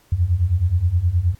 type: beating tone pair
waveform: sine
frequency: 82.3 / 91.8 Hz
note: E2 / F#2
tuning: -2 / -13 cents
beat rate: 9.5 Hz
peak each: -20 / -17 dBFS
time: 0.12-1.35 s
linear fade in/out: 5 ms
effects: pink hiss -56 dBFS RMS until 1.39 s + AAC 64 kbps